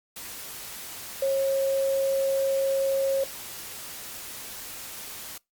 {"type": "tone in noise", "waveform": "sine", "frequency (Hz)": 543, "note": "C#5", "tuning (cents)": -36, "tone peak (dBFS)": -21, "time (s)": [1.22, 3.24], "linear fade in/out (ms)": 5, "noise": "white", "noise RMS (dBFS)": -39, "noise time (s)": [0.16, 5.38], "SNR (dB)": 15, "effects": ["noise-tail reverb RT60 0.2 s tail -24 dB re dry", "Opus 48 kbps"]}